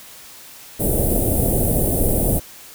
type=band-stop noise; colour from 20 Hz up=pink; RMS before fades=-18 dBFS; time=0.79-2.4 s; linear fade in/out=20 ms; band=690 to 9000 Hz; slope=48 dB/octave; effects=white hiss -41 dBFS RMS until 2.74 s